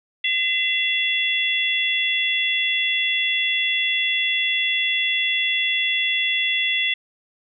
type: harmonic tone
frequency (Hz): 680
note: F5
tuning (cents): -46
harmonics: 3 / 4 / 5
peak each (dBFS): -23 / -23 / -23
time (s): 0.24-6.94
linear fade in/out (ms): 5
effects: none